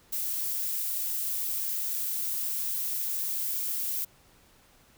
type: noise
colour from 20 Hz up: violet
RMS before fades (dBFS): -31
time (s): 0.12-4.05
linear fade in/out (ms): 10
effects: pink hiss -60 dBFS RMS until 4.97 s